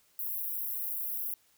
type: high-pass noise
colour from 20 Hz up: pink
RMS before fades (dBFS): -35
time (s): 0.19-1.34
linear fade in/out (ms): 2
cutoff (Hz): 12000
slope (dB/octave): 48
effects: white hiss -67 dBFS RMS until 1.57 s